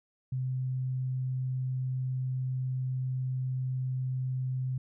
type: tone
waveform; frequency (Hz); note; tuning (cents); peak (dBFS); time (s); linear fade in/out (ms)
sine; 129.1; C3; -23; -29; 0.32-4.78; 5
effects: none